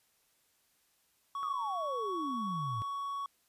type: tone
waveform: triangle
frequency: 1118 Hz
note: C#6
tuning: 14 cents sharp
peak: -33 dBFS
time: 1.35-3.26 s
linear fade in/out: 2 ms
type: exponential sweep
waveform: sine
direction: down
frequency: 1300 to 104.3 Hz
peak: -36 dBFS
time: 1.43-2.82 s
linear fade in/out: 0 ms
effects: white hiss -72 dBFS RMS until 3.48 s + resampled to 32000 Hz